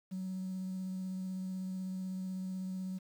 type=tone with vibrato; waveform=triangle; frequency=187 Hz; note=F#3; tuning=19 cents sharp; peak=-33 dBFS; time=0.11-2.99 s; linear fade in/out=20 ms; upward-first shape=sine; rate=16 Hz; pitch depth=12 cents each way; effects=tanh soft clip ceiling -33 dBFS + 10-bit